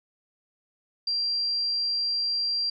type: tone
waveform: sine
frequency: 4738 Hz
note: D8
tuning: 14 cents sharp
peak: -24 dBFS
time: 1.07-2.7 s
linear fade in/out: 5 ms
effects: none